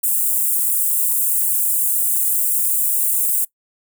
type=high-pass noise; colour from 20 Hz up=white; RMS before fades=-18 dBFS; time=0.03-3.45 s; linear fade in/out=10 ms; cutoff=8000 Hz; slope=48 dB/octave; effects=noise-tail reverb RT60 0.1 s tail -21 dB re dry